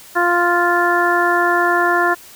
harmonic tone, 349.2 Hz, F4, in tune, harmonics 1 / 2 / 3 / 4 / 5, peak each -19 / -19 / -19 / -19 / -19 dBFS, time 0.15-2.15 s, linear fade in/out 20 ms, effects white hiss -41 dBFS RMS until 2.35 s

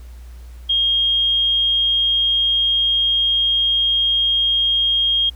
sine tone, 3240 Hz, G#7, 43 cents flat, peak -14 dBFS, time 0.69-5.3 s, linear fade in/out 10 ms, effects added 60 Hz sine -34 dBFS peak until 5.35 s + pink hiss -52 dBFS RMS until 5.35 s

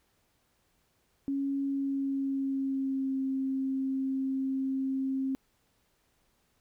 sine tone with pitch glide, 276.4 to 266.8 Hz, C#4 to C4, -5 to +34 cents, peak -28 dBFS, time 1.28-5.35 s, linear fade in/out 0 ms, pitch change -61 cents, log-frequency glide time 1.63-3.19 s, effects pink hiss -72 dBFS RMS until 6.6 s

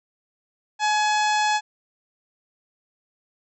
harmonic tone with a mistuned harmonic, 849 Hz, G#5, 38 cents sharp, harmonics 1 / 2 / 3 / 4 / 5 / 6 / 7 / 8 / 9, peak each -20 / -26 / -30 / -32 / -34 / -36 / -37 / -38 / -39 dBFS, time 0.79-1.61 s, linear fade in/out 50 ms, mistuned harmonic 2, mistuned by -18 cents, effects none

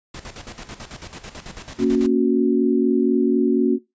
pink noise with tremolo, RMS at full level -35 dBFS, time 0.14-2.07 s, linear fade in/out 5 ms, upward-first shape square, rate 9.1 Hz, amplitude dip 70%
sine chord, F# major, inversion first, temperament equal with one note detuned, 233.1 / 277.2 / 366.6 Hz, A#3 / C#4 / F#4, 0 / 0 / -16 cents, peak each -19 dBFS, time 1.78-3.79 s, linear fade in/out 50 ms
effects noise-tail reverb RT60 0.2 s tail -19 dB re dry + resampled to 16000 Hz

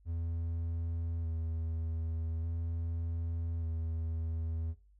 triangle tone with vibrato, 82.41 Hz, E2, in tune, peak -31 dBFS, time 0.05-4.75 s, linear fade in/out 50 ms, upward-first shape square, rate 0.42 Hz, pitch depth 20 cents each way, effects noise-tail reverb RT60 0.4 s tail -22 dB re dry + added 50 Hz sine -60 dBFS peak until 4.99 s

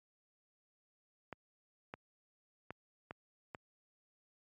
clicks, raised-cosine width 0.5 ms, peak -28 dBFS, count 5, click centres 1.327 / 1.939 / 2.706 / 3.109 / 3.548 s, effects high-pass 80 Hz 12 dB/octave + MP3 48 kbps

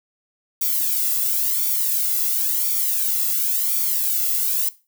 violet noise with flanger, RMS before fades -21 dBFS, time 0.61-4.69 s, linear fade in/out 5 ms, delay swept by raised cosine 0.87 to 1.5 ms, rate 0.95 Hz, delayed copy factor +0.95, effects noise-tail reverb RT60 0.3 s tail -18 dB re dry

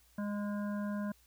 harmonic tone with a mistuned harmonic, 205.7 Hz, G#3, 16 cents flat, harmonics 1 / 3 / 5 / 7 / 8, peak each -34 / -44 / -48 / -51 / -52 dBFS, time 0.18-1.12 s, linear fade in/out 5 ms, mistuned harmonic 8, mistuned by -31 cents, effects added 60 Hz sine -67 dBFS peak until 1.26 s + white hiss -67 dBFS RMS until 1.26 s

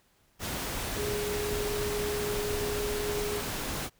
sine tone in noise, 415.3 Hz, G#4, in tune, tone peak -31 dBFS, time 0.95-3.42 s, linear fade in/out 50 ms, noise pink, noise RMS -34 dBFS, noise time 0.39-3.9 s, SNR 0 dB, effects pink hiss -67 dBFS RMS until 3.99 s

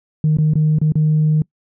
sine tone with dropouts, 154.1 Hz, D#3, 16 cents flat, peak -10 dBFS, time 0.24-1.42 s, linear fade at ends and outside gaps 2 ms, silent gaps 0.37-0.385 / 0.536-0.555 / 0.786-0.815 / 0.921-0.955 s, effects noise-tail reverb RT60 0.1 s tail -25 dB re dry + tanh soft clip ceiling -8 dBFS

